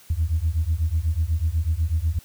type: beating tone pair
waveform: sine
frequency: 76.7 / 84.8 Hz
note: D#2 / E2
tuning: -24 / +50 cents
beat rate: 8.1 Hz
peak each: -22 dBFS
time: 0.1-2.19 s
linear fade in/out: 5 ms
effects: tanh soft clip ceiling -13 dBFS + white hiss -51 dBFS RMS until 2.24 s